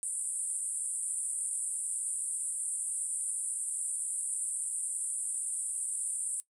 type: band-pass noise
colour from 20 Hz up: white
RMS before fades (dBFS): -35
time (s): 0.03-6.4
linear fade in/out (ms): 0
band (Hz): 8300 to 9700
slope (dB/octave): 96
effects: noise-tail reverb RT60 0.1 s tail -17 dB re dry